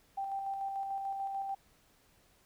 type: tone with tremolo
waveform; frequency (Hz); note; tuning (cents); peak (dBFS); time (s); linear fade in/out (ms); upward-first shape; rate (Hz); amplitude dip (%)
sine; 784; G5; 0; -33; 0.17-1.55; 10; square; 6.8; 30
effects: pink hiss -67 dBFS RMS until 2.45 s